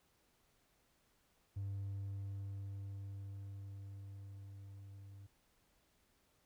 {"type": "tone with level ramp", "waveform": "triangle", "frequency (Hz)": 98.8, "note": "G2", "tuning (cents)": 14, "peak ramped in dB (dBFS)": [-36, -50], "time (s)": [1.56, 5.27], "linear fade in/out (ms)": 10, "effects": ["tanh soft clip ceiling -34 dBFS", "pink hiss -75 dBFS RMS until 6.45 s"]}